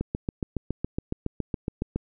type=click train; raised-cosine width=3 ms; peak=-14 dBFS; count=15; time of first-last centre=0.01-1.96 s; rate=7.18 Hz; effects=none